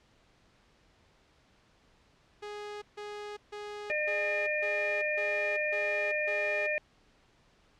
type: tone bursts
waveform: sawtooth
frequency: 415.3 Hz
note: G#4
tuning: in tune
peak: -35 dBFS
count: 8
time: 2.42-6.67 s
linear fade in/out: 10 ms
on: 400 ms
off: 150 ms
type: harmonic tone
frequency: 605 Hz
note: D#5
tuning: 49 cents flat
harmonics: 1 / 3 / 4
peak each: -32 / -34 / -32 dBFS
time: 3.9-6.78 s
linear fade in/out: 0 ms
effects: pink hiss -65 dBFS RMS until 7.79 s + low-pass 5000 Hz 12 dB/octave